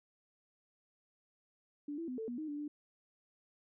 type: tone with pitch steps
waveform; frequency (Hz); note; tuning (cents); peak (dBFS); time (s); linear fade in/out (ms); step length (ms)
sine; 291.4 / 332.6 / 253.1 / 444.3 / 241.8 / 310.8 / 291.8 / 295.7; D4 / E4 / B3 / A4 / B3 / D#4 / D4 / D4; -13 / +16 / +43 / +17 / -36 / -2 / -11 / +12; -38; 1.88-2.68; 5; 100
effects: none